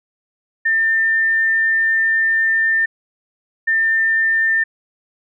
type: tone pair in turn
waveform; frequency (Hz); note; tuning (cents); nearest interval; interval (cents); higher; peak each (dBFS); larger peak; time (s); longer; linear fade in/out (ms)
sine; 1798 / 1798; A6 / A6; +37 / +37; unison; 0; neither; -13; neither; 0.65-2.86 / 3.67-4.64; first; 10
effects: none